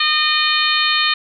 harmonic tone with a mistuned harmonic, 611 Hz, D#5, 32 cents flat, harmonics 2 / 3 / 4 / 5 / 6 / 7, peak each -21 / -21 / -21 / -21 / -21 / -21 dBFS, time 0-1.14 s, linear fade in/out 5 ms, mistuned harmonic 7, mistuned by -16 cents, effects none

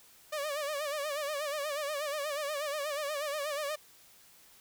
sawtooth tone with vibrato, 587.3 Hz, D5, in tune, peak -29 dBFS, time 0.32-3.76 s, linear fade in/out 10 ms, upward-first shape sine, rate 8.3 Hz, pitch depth 95 cents each way, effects white hiss -59 dBFS RMS until 4.6 s

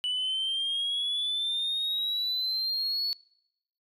sine exponential sweep, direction up, 2960 to 4435 Hz, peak -25 dBFS, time 0.04-3.13 s, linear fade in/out 0 ms, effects noise-tail reverb RT60 0.8 s tail -25 dB re dry + tanh soft clip ceiling -25 dBFS

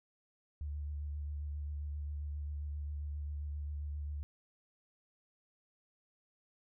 sine tone with vibrato, 73.42 Hz, D2, in tune, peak -37 dBFS, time 0.61-4.23 s, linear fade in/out 0 ms, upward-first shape sine, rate 7.5 Hz, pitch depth 24 cents each way, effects none

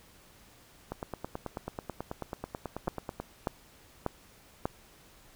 two click trains, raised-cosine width 1 ms, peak -15 / -21 dBFS, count 4 / 22, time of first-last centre 2.88-4.655 / 0.92-3.2 s, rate 1.69 / 9.21 Hz, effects pink hiss -58 dBFS RMS until 5.35 s

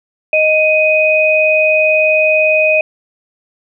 sine tone pair together, 622.3 / 2501 Hz, D#5 / D#7, 0 / +8 cents, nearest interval 2 octaves, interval 2408 cents, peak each -11 / -11 dBFS, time 0.33-2.81 s, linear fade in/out 2 ms, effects none

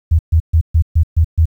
sine tone bursts, 80.9 Hz, E2, 32 cents flat, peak -7 dBFS, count 7, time 0.11-1.457 s, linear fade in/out 10 ms, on 81 ms, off 130 ms, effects 8-bit

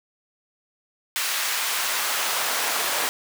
pink noise with high-pass filter sweep, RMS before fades -25 dBFS, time 1.16-3.09 s, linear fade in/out 0 ms, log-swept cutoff 1500 to 630 Hz, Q 0.82, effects none

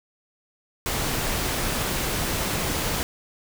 pink noise, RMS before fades -26 dBFS, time 0.86-3.03 s, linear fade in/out 0 ms, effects none

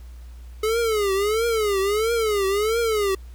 square tone with vibrato, 424.9 Hz, G#4, 40 cents sharp, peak -20 dBFS, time 0.63-3.15 s, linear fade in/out 5 ms, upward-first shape triangle, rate 1.5 Hz, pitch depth 190 cents each way, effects added 60 Hz sine -37 dBFS peak until 3.34 s + pink hiss -56 dBFS RMS until 3.34 s

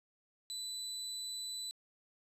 30% pulse tone, 3988 Hz, B7, 16 cents sharp, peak -37 dBFS, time 0.5-1.71 s, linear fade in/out 0 ms, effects resampled to 32000 Hz + 12-bit

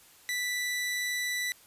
sawtooth tone, 1975.5 Hz, B6, in tune, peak -26 dBFS, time 0.29-1.52 s, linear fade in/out 0 ms, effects white hiss -57 dBFS RMS until 1.66 s + resampled to 32000 Hz

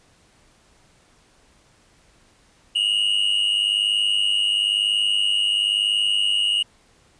triangle tone pair together, 2846 / 2947 Hz, F7 / F#7, +32 / -8 cents, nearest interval minor second, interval 60 cents, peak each -18 / -21 dBFS, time 2.75-6.63 s, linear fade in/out 10 ms, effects pink hiss -57 dBFS RMS until 7.19 s + resampled to 22050 Hz

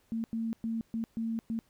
sine tone bursts at uneven times, 226.5 Hz, A#3, 50 cents flat, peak -30 dBFS, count 6, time 0.12-0.24 / 0.33-0.53 / 0.64-0.81 / 0.94-1.04 / 1.17-1.39 / 1.5-1.59 s, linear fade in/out 0 ms, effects pink hiss -69 dBFS RMS until 1.69 s

